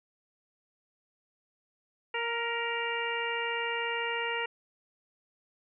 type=harmonic tone with a mistuned harmonic; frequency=466.2 Hz; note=A#4; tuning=in tune; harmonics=1 / 2 / 3 / 4 / 5 / 6; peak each=-36 / -36 / -39 / -36 / -38 / -37 dBFS; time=2.14-4.46 s; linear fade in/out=5 ms; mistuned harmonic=4; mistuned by=+21 cents; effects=none